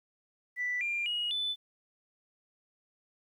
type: tone with pitch steps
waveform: sine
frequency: 1975.5 / 2390 / 2892 / 3500 Hz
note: B6 / D7 / F#7 / A7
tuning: 0 / +30 / -40 / -10 cents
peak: -29 dBFS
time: 0.56-1.56 s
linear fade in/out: 50 ms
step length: 250 ms
effects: tanh soft clip ceiling -25 dBFS + 11-bit